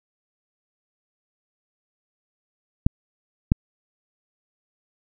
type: clicks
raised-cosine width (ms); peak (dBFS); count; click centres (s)
5; -3; 2; 2.865 / 3.519
effects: none